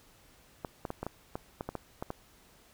clicks, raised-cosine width 1 ms, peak -21 dBFS, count 11, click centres 0.648 / 0.852 / 0.904 / 1.03 / 1.066 / 1.355 / 1.609 / 1.69 / 1.753 / 2.025 / 2.104 s, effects pink hiss -61 dBFS RMS until 2.73 s

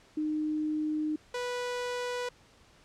sine / sawtooth tone pair in turn, 306.6 / 491.7 Hz, D#4 / B4, -25 / -8 cents, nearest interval minor sixth, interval 817 cents, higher second, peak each -28 / -28 dBFS, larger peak neither, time 0.17-1.16 / 1.34-2.29 s, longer first, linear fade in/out 5 ms, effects pink hiss -60 dBFS RMS until 2.84 s + low-pass 7000 Hz 12 dB/octave

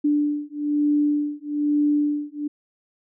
sine beating tone pair, 293.7 / 294.8 Hz, D4 / D4, 0 / +7 cents, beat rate 1.1 Hz, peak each -22 dBFS, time 0.04-2.48 s, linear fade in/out 10 ms, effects none

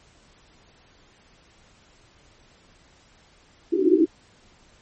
white band-pass noise, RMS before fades -18 dBFS, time 3.72-4.06 s, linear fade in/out 20 ms, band 300 to 380 Hz, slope 96 dB/octave, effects pink hiss -56 dBFS RMS until 4.81 s + MP3 32 kbps

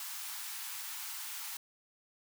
white high-pass noise, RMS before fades -42 dBFS, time 0-1.57 s, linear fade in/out 2 ms, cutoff 790 Hz, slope 96 dB/octave, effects none

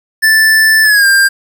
square tone with pitch glide, 1760 to 1595.4 Hz, A6 to G6, 0 to +30 cents, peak -6 dBFS, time 0.22-1.29 s, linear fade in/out 20 ms, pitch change -170 cents, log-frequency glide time 0.83-1.06 s, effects 7-bit

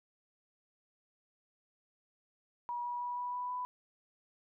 sine tone with pitch steps, 963 / 969.1 / 975.3 / 981.5 / 987.8 / 994.1 Hz, B5 / B5 / B5 / B5 / B5 / B5, -44 / -33 / -22 / -11 / 0 / +11 cents, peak -35 dBFS, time 2.69-3.65 s, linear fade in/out 0 ms, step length 160 ms, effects none

